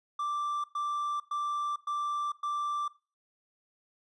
triangle tone bursts, 1174.7 Hz, D6, in tune, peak -28 dBFS, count 5, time 0.19-2.88 s, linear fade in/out 5 ms, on 450 ms, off 110 ms, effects noise-tail reverb RT60 0.3 s tail -18 dB re dry + resampled to 24000 Hz

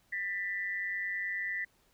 sine tone pair together, 1784.7 / 1975.5 Hz, A6 / B6, +24 / 0 cents, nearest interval major second, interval 176 cents, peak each -37 / -34 dBFS, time 0.12-1.65 s, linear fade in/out 10 ms, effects pink hiss -69 dBFS RMS until 1.93 s

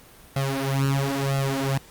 sawtooth tone with flanger, 136.9 Hz, C#3, 21 cents flat, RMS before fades -24 dBFS, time 0.36-1.78 s, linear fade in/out 5 ms, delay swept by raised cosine 1.5 to 6.6 ms, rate 1 Hz, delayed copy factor +0.95, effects pink hiss -49 dBFS RMS until 1.9 s + Opus 24 kbps

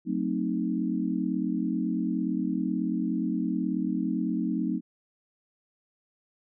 sine chord, F# diminished seventh, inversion none, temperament equal with one note detuned, 185 / 223.7 / 261.6 / 311.1 Hz, F#3 / A3 / C4 / Eb4, 0 / +29 / 0 / 0 cents, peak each -31 dBFS, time 0.05-4.81 s, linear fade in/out 50 ms, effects none

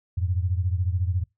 sine beating tone pair, 87.31 / 101.31 Hz, F2 / G#2, 0 / -42 cents, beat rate 14 Hz, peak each -23 / -27 dBFS, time 0.17-1.24 s, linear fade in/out 10 ms, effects noise-tail reverb RT60 0.2 s tail -26 dB re dry

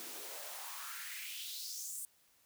white noise with high-pass filter sweep, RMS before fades -45 dBFS, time 0-2.05 s, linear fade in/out 0 ms, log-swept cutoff 280 to 9200 Hz, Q 3.5, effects white hiss -70 dBFS RMS until 2.45 s

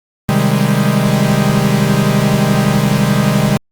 45% pulse chord, Ab major seventh, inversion first, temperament equal, 130.81 / 155.56 / 196 / 207.7 Hz, C3 / Eb3 / G3 / Ab3, 0 / 0 / 0 / 0 cents, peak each -16 dBFS, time 0.29-3.57 s, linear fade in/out 0 ms, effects Opus 32 kbps

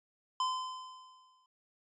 square tone with exponential decay, 1025 Hz, C6, 36 cents flat, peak -29 dBFS, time 0.4-1.46 s, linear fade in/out 2 ms, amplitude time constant 230 ms, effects resampled to 16000 Hz

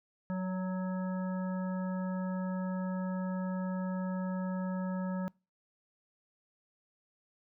harmonic tone with a mistuned harmonic, 185 Hz, F#3, in tune, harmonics 1 / 3 / 5 / 7 / 9, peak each -32 / -42 / -46 / -49 / -51 dBFS, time 0.3-5.28 s, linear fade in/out 0 ms, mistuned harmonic 3, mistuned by +19 cents, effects noise-tail reverb RT60 0.3 s tail -26 dB re dry

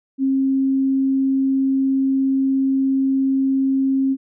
sine tone, 268.3 Hz, C4, 44 cents sharp, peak -15 dBFS, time 0.18-4.17 s, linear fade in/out 50 ms, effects none

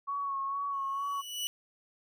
sine tone with vibrato, 1108.7 Hz, C#6, in tune, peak -31 dBFS, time 0.07-1.22 s, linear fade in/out 20 ms, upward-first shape sine, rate 2.2 Hz, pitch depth 31 cents each way
sawtooth tone with exponential growth, 2951 Hz, F#7, 5 cents flat, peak -27 dBFS, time 0.73-1.47 s, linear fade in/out 0 ms, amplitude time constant 160 ms
effects none

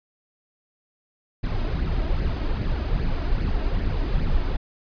brown noise with flanger, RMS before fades -23 dBFS, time 1.43-4.57 s, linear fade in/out 10 ms, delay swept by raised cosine 0.42 to 3.22 ms, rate 2.5 Hz, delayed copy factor +0.55, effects resampled to 11025 Hz

